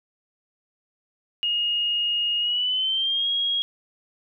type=tone with pitch glide; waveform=sine; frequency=2861 to 3286 Hz; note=F7 to G#7; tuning=+41 to -19 cents; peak=-21 dBFS; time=1.43-3.62 s; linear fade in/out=0 ms; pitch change=+240 cents; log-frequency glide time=2.39-3.28 s; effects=none